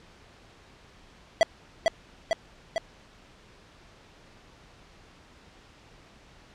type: tone with echo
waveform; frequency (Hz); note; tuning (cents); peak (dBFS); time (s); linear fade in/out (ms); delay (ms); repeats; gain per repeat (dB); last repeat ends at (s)
square; 659.3; E5; 0; -16; 1.41-1.43; 0; 450; 3; -3; 2.78
effects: pink hiss -54 dBFS RMS until 6.54 s + low-pass 5000 Hz 12 dB/octave